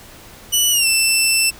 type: tone with pitch glide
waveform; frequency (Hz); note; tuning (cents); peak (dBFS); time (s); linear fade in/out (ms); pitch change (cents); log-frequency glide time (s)
15% pulse; 2960 to 2668; F#7 to E7; 0 to +20; -6; 0.52-1.51; 20; -180; 0.71-0.87
effects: pink hiss -41 dBFS RMS until 1.59 s